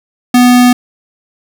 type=tone; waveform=square; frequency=246.9 Hz; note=B3; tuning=in tune; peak=-4 dBFS; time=0.34-0.73 s; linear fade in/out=5 ms; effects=none